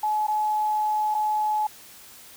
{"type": "tone with dropouts", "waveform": "sine", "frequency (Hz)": 852, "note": "G#5", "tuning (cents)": 44, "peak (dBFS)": -21, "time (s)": [0.03, 1.67], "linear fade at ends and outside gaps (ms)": 5, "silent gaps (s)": [[0.269, 0.281], [1.144, 1.148]], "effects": ["white hiss -47 dBFS RMS until 2.36 s"]}